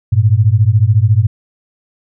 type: beating tone pair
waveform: sine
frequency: 100.4 / 114.4 Hz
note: G2 / A#2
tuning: +42 / -32 cents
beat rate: 14 Hz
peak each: -10 dBFS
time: 0.12-1.27 s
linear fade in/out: 10 ms
effects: none